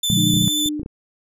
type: tone with vibrato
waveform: sawtooth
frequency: 3520 Hz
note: A7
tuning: in tune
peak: -16 dBFS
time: 0.03-0.69 s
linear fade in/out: 5 ms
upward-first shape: sine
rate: 13 Hz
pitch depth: 15 cents each way
type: chord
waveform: sine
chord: Bb dominant seventh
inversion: none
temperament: just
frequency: 116.54 / 145.68 / 174.81 / 209.8 Hz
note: Bb2 / D3 / F3 / Ab3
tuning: 0 / -14 / +2 / +18 cents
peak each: -23 / -24 / -20 / -22 dBFS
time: 0.1-0.48 s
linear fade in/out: 0 ms
type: tone with tremolo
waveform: sine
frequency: 300 Hz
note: D4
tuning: 37 cents sharp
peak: -21 dBFS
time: 0.17-0.82 s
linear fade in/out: 5 ms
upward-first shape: triangle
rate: 2.4 Hz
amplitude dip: 60%
type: clicks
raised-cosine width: 3 ms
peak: -18 dBFS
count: 7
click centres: 0.338 / 0.368 / 0.422 / 0.66 / 0.796 / 0.831 / 0.861 s
effects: none